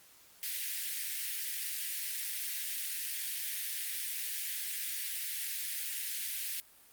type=high-pass noise; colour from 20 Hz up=white; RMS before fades=-37 dBFS; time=0.43-6.6 s; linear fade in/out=0 ms; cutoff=1700 Hz; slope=48 dB/octave; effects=white hiss -60 dBFS RMS until 6.92 s + Opus 48 kbps

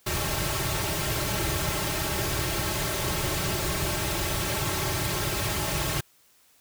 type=noise with comb filter; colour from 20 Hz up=pink; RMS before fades=-28 dBFS; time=0.06-6.01 s; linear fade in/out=10 ms; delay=4.1 ms; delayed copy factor=-1; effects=white hiss -61 dBFS RMS until 6.6 s

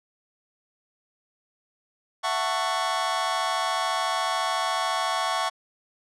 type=chord; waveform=sawtooth; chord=F# minor seventh; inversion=third; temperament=just; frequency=666 / 740 / 888 / 1110 Hz; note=E5 / F#5 / A5 / C#6; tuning=+18 / 0 / +16 / +2 cents; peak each=-27 / -26 / -27 / -23 dBFS; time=2.23-5.5 s; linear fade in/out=20 ms; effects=low-pass 7000 Hz 12 dB/octave

